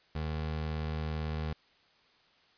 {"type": "tone", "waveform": "25% pulse", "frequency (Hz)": 77.9, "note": "D#2", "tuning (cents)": 3, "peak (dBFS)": -29, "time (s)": [0.15, 1.53], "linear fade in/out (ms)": 5, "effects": ["white hiss -65 dBFS RMS until 2.57 s", "resampled to 11025 Hz"]}